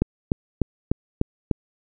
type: click train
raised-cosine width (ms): 3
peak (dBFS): -6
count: 6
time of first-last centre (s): 0.02-1.513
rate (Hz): 3.35
effects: none